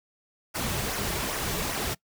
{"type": "noise with flanger", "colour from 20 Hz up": "pink", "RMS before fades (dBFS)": -30, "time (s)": [0.54, 1.95], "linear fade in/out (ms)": 20, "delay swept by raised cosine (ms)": [0.24, 4.14], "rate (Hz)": 2.5, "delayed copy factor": -0.55, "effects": ["noise-tail reverb RT60 0.1 s tail -22 dB re dry"]}